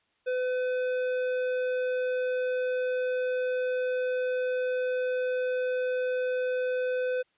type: tone with tanh clipping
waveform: triangle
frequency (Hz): 505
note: B4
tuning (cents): +39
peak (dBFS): -28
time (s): 0.26-7.23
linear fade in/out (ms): 20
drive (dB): 16
effects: white hiss -71 dBFS RMS until 7.37 s + resampled to 8000 Hz